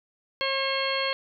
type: harmonic tone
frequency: 540 Hz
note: C#5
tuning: 45 cents flat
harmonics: 1 / 2 / 3 / 4 / 5 / 6 / 8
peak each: -30 / -32 / -35 / -32 / -34 / -33 / -32 dBFS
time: 0.41-1.13 s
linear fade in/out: 0 ms
effects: none